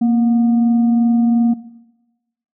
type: tone with frequency modulation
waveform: sine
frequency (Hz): 233.1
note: A#3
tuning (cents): 0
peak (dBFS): -11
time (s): 0.01-1.54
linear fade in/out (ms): 10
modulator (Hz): 489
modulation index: 0.24
effects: noise-tail reverb RT60 1.0 s tail -17 dB re dry